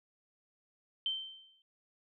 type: tone with exponential decay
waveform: sine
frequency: 3111 Hz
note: G7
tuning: 14 cents flat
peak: -29 dBFS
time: 1.06-1.62 s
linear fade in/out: 1 ms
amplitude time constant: 120 ms
effects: none